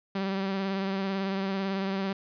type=tone with vibrato; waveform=sawtooth; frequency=193.9 Hz; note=G3; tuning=19 cents flat; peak=-24 dBFS; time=0.15-2.13 s; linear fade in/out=5 ms; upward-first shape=triangle; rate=18 Hz; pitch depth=34 cents each way; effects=resampled to 11025 Hz + 10-bit